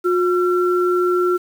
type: tone pair together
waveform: sine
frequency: 359.3 / 1356.5 Hz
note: F4 / E6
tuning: +49 / +49 cents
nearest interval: octave + major seventh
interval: 2300 cents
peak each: -15 / -21 dBFS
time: 0.04-1.38 s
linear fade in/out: 20 ms
effects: 7-bit